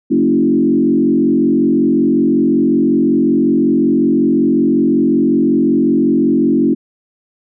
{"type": "tone with frequency modulation", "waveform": "sine", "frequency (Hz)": 280, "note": "C#4", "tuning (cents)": 18, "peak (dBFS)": -9, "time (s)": [0.1, 6.75], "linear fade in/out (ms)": 20, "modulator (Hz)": 45.4, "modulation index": 1.5, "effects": []}